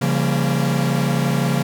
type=chord; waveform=45% pulse; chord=G half-diminished seventh; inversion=second; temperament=equal with one note detuned; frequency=138.59 / 170.53 / 196 / 233.1 Hz; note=Db3 / F3 / G3 / Bb3; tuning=0 / -41 / 0 / 0 cents; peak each=-20 / -22 / -26 / -24 dBFS; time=0.01-1.63 s; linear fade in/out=10 ms; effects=none